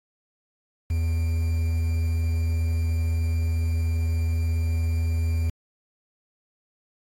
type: tone with quantisation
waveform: triangle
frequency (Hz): 82.1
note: E2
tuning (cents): -6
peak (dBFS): -19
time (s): 0.9-5.5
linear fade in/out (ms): 5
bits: 7
effects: AAC 48 kbps